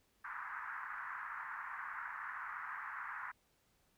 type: band-pass noise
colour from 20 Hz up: white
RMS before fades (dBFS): -45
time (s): 0.24-3.32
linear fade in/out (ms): 10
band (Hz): 950 to 1800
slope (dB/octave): 48
effects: pink hiss -75 dBFS RMS until 3.97 s